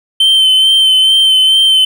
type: tone with vibrato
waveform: triangle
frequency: 3092 Hz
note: G7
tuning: 24 cents flat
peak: -4 dBFS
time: 0.2-1.85 s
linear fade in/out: 5 ms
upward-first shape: sine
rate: 2.3 Hz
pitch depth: 24 cents each way
effects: none